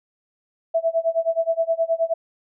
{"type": "tone with tremolo", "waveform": "sine", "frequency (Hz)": 659.3, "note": "E5", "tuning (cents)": 0, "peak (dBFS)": -15, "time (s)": [0.74, 2.14], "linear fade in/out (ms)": 10, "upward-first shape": "sine", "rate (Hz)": 9.5, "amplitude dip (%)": 95, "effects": []}